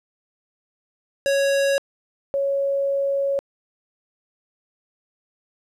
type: tone pair in turn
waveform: square / sine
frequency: 554.4 / 554.4 Hz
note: C#5 / C#5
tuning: 0 / 0 cents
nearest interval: unison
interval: 0 cents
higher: neither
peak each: -18 / -19 dBFS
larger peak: first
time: 1.26-1.78 / 2.34-3.39 s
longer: second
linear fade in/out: 0 ms
effects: low-pass 10000 Hz 12 dB/octave + 10-bit